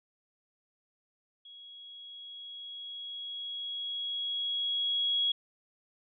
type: tone with level ramp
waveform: sine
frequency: 3322 Hz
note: G#7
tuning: in tune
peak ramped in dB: -48 to -25 dBFS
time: 1.45-5.32 s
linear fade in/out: 5 ms
effects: none